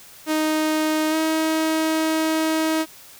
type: tone with pitch glide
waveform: sawtooth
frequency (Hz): 311.1 to 317.5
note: D#4 to D#4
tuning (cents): 0 to +35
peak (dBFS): -15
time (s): 0.26-2.86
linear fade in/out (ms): 50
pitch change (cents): +35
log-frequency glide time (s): 1.1-1.15
effects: white hiss -45 dBFS RMS until 3.19 s